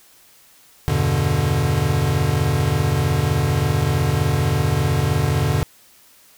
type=chord; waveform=square; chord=E minor seventh; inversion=none; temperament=equal; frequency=82.41 / 98 / 123.47 / 146.83 Hz; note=E2 / G2 / B2 / D3; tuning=0 / 0 / 0 / 0 cents; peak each=-25 / -24 / -23 / -21 dBFS; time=0.88-5.63 s; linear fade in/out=0 ms; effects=white hiss -51 dBFS RMS until 6.37 s